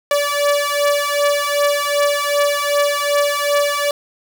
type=beating tone pair; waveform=sawtooth; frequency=576 / 578.6 Hz; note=D5 / D5; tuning=-34 / -26 cents; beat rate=2.6 Hz; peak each=-14 dBFS; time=0.11-3.91 s; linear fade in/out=2 ms; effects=none